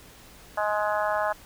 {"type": "harmonic tone", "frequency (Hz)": 210, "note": "G#3", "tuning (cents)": 19, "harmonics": [3, 4, 5, 6, 7, 8], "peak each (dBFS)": [-27, -29, -31, -33, -34, -35], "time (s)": [0.57, 1.33], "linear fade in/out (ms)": 10, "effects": ["pink hiss -50 dBFS RMS until 1.45 s"]}